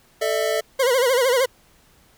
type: chord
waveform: square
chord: A suspended fourth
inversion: none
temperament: equal with one note detuned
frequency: 440 / 599.3 / 659.3 Hz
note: A4 / D5 / E5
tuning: 0 / +35 / 0 cents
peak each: -25 dBFS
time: 0.21-0.61 s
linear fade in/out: 10 ms
type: tone with vibrato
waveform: 40% pulse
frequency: 508 Hz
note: B4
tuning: 49 cents sharp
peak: -15 dBFS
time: 0.79-1.46 s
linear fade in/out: 10 ms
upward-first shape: sine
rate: 13 Hz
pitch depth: 120 cents each way
effects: pink hiss -56 dBFS RMS until 2.17 s